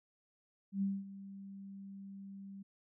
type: tone with ADSR envelope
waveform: sine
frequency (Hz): 196.3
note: G3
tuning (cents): +3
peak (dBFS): -30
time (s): 0.72-2.63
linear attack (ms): 100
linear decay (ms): 220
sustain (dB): -16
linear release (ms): 11
effects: none